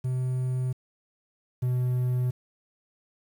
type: tone pair in turn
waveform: triangle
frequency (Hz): 127.8 / 125.31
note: C3 / B2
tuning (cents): -40 / +26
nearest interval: unison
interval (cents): 34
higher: first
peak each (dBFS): -23 / -21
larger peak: second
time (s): 0.04-0.73 / 1.62-2.31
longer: neither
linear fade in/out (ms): 10
effects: 9-bit